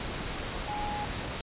sine tone in noise, 833 Hz, G#5, 5 cents sharp, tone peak -33 dBFS, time 0.68-1.05 s, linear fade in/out 2 ms, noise pink, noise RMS -35 dBFS, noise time 0-1.41 s, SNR -1 dB, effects resampled to 8000 Hz

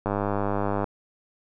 click train, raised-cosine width 1 ms, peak -12 dBFS, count 80, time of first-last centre 0.06-0.842 s, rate 101 Hz, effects none

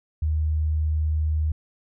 sine tone, 77.4 Hz, D#2, 9 cents flat, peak -20 dBFS, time 0.22-1.52 s, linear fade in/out 5 ms, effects none

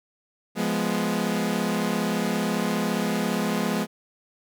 sawtooth chord, F diminished, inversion none, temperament equal with one note detuned, 174.61 / 209.3 / 246.9 Hz, F3 / Ab3 / Cb4, 0 / +14 / 0 cents, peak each -25 / -22 / -25 dBFS, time 0.55-3.87 s, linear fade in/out 50 ms, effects none

